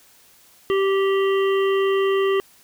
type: harmonic tone with a mistuned harmonic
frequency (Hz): 389.8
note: G4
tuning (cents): -10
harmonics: 1 / 3 / 5 / 7 / 8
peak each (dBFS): -17 / -27 / -31 / -34 / -35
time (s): 0.7-2.4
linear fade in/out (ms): 0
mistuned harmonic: 7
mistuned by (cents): +26
effects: white hiss -53 dBFS RMS until 2.63 s